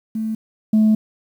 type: tone pair in turn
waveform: sine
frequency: 220 / 216.5 Hz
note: A3 / A3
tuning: 0 / -28 cents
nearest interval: unison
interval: 28 cents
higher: first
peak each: -20 / -9 dBFS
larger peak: second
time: 0.15-0.35 / 0.73-0.95 s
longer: second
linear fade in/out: 5 ms
effects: tanh soft clip ceiling -9 dBFS + 8-bit